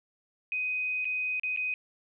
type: tone with dropouts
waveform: sine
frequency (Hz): 2505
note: D#7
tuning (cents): +11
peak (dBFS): -28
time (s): 0.52-1.74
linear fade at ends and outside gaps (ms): 1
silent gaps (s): 1.046-1.053 / 1.397-1.434 / 1.563-1.573
effects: none